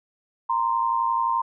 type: tone pair together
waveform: sine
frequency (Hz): 930 / 1041.5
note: A#5 / C6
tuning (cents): -4 / -8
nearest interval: major second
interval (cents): 196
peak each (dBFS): -23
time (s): 0.49-1.42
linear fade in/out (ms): 10
effects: none